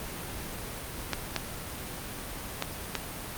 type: clicks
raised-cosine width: 0.2 ms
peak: -10 dBFS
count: 4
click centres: 1.133 / 1.363 / 2.624 / 2.953 s
effects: pink hiss -38 dBFS RMS until 3.37 s + Opus 32 kbps